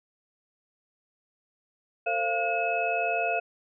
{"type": "tone cluster", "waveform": "sine", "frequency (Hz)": [450.9, 530, 690, 1441, 2578], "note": ["A4", "C5", "F5", "F#6", "E7"], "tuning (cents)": [42, 22, -21, -46, -39], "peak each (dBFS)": [-34, -35, -27, -35, -30], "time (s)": [2.06, 3.4], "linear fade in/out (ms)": 10, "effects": []}